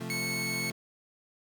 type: chord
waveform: 30% pulse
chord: F major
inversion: second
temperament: equal with one note detuned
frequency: 130.81 / 173.61 / 220 Hz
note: C3 / F3 / A3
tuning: 0 / -10 / 0 cents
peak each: -37 dBFS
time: 0-0.72 s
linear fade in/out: 10 ms
type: tone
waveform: sawtooth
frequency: 2203 Hz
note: C#7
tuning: 11 cents flat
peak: -28 dBFS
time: 0.1-0.7 s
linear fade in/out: 0 ms
effects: none